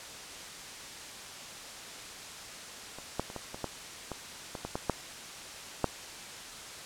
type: clicks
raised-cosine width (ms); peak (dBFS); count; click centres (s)
1; -29 / -15 / -28 / -23 / -25 / -18 / -22 / -23 / -21 / -18 / -12 / -11; 12; 2.986 / 3.196 / 3.301 / 3.363 / 3.545 / 3.643 / 4.117 / 4.552 / 4.65 / 4.755 / 4.897 / 5.843
effects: white hiss -44 dBFS RMS until 6.85 s + low-pass 8000 Hz 12 dB/octave